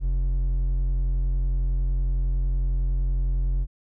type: tone with hard clipping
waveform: sine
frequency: 44.55 Hz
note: F1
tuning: 35 cents sharp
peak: -22 dBFS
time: 0-3.67 s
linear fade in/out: 50 ms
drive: 5 dB
effects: none